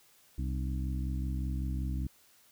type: harmonic tone with a mistuned harmonic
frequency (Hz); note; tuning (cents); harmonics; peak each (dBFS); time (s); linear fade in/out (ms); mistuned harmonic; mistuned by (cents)
65.3; C2; -3; 1 / 2 / 3 / 4 / 5; -32 / -38 / -42 / -44 / -46; 0.38-2.07; 5; 5; -97
effects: white hiss -63 dBFS RMS until 2.51 s